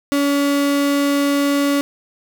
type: tone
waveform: 35% pulse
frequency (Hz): 283.3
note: C#4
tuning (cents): +38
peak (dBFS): -13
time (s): 0.12-1.81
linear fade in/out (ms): 0
effects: none